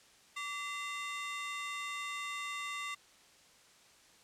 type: ring-modulated tone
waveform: 30% pulse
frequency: 1598 Hz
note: G6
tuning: 33 cents sharp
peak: -32 dBFS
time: 0.36-2.95 s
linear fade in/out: 10 ms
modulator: 443 Hz
effects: white hiss -62 dBFS RMS until 4.23 s + low-pass 8000 Hz 12 dB/octave